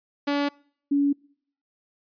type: tone pair in turn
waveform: sawtooth / sine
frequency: 286.1 / 283.5 Hz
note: D4 / C#4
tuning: -45 / +39 cents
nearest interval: unison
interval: 16 cents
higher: first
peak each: -18 dBFS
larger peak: neither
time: 0.27-0.49 / 0.91-1.13 s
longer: neither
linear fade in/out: 10 ms
effects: noise-tail reverb RT60 0.6 s tail -26 dB re dry + resampled to 11025 Hz